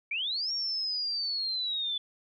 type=linear two-way sweep; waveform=sine; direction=up then down; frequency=2248 to 5588 to 3459 Hz; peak=-29 dBFS; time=0.11-1.98 s; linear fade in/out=5 ms; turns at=0.52 s; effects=none